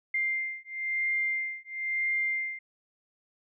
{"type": "beating tone pair", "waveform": "sine", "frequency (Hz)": [2100, 2101], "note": ["C7", "C7"], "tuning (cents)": [6, 7], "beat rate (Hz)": 1, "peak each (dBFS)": -31, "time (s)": [0.14, 2.59], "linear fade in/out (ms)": 5, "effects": []}